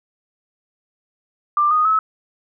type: tone with pitch steps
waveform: sine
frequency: 1186 / 1238.5 / 1293.3 Hz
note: D6 / D#6 / E6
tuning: +17 / -8 / -33 cents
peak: -13 dBFS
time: 1.57-1.99 s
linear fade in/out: 2 ms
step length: 140 ms
effects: none